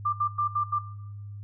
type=tone bursts at uneven times; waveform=sine; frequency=1187 Hz; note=D6; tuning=18 cents sharp; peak=-22 dBFS; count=5; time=0.05-0.13 / 0.2-0.28 / 0.38-0.48 / 0.55-0.64 / 0.72-0.79 s; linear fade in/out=10 ms; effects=noise-tail reverb RT60 1.0 s tail -19 dB re dry + added 102 Hz sine -37 dBFS peak until 1.43 s